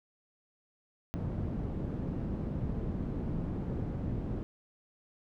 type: low-pass noise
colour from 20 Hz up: white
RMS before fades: -35 dBFS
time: 1.14-4.43 s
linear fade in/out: 0 ms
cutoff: 200 Hz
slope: 12 dB/octave
effects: none